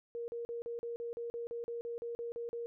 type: tone bursts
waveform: sine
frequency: 469.9 Hz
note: A#4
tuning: 14 cents sharp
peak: -37 dBFS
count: 15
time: 0.15-2.66 s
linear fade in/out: 0 ms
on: 130 ms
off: 40 ms
effects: none